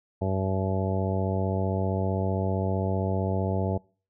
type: harmonic tone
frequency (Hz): 95.4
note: G2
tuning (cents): -47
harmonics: 1 / 2 / 3 / 4 / 5 / 6 / 7 / 9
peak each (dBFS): -27 / -31 / -37 / -34 / -35 / -36 / -34 / -38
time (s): 0.21-3.78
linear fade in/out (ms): 10
effects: noise-tail reverb RT60 0.4 s tail -25 dB re dry